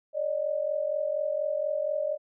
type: tone pair together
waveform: sine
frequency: 566 / 610.2 Hz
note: C#5 / D#5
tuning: +36 / -34 cents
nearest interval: minor second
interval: 130 cents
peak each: -30 / -28 dBFS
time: 0.13-2.18 s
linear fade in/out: 50 ms
effects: none